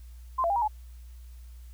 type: tone with pitch steps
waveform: sine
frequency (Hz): 1041 / 678 / 802 / 951 / 853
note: C6 / E5 / G5 / A#5 / G#5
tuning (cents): -9 / +49 / +39 / +34 / +46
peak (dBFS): -23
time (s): 0.38-0.68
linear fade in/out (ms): 10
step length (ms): 60
effects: added 60 Hz sine -43 dBFS peak until 1.73 s + white hiss -63 dBFS RMS until 1.73 s